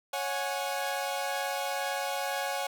sawtooth chord, C# suspended fourth, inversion none, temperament equal with one note detuned, 554.4 / 732.8 / 830.6 Hz, C#5 / F#5 / G#5, 0 / -17 / 0 cents, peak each -31 dBFS, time 0.13-2.67 s, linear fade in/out 5 ms, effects none

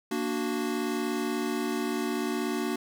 square chord, Bb augmented, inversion none, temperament equal, 233.1 / 293.7 / 370 Hz, Bb3 / D4 / F#4, 0 / 0 / 0 cents, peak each -33 dBFS, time 0.11-2.76 s, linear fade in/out 5 ms, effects none

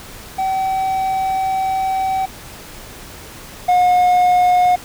triangle tone pair in turn, 764 / 721.1 Hz, G5 / F#5, -45 / -45 cents, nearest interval minor second, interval 100 cents, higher first, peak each -14 / -8 dBFS, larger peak second, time 0.38-2.26 / 3.68-4.76 s, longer first, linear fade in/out 10 ms, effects pink hiss -36 dBFS RMS until 4.84 s

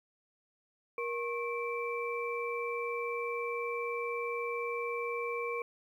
sine tone cluster, 472.6 / 1086 / 2330 Hz, A#4 / C#6 / D7, +24 / -36 / -14 cents, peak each -35 / -39 / -39 dBFS, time 0.98-5.62 s, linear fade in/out 2 ms, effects 11-bit

